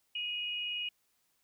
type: tone pair together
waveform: sine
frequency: 2489 / 2890 Hz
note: D#7 / F#7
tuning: 0 / -41 cents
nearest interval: minor third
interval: 259 cents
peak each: -39 / -35 dBFS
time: 0.15-0.89 s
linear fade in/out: 5 ms
effects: white hiss -75 dBFS RMS until 1.43 s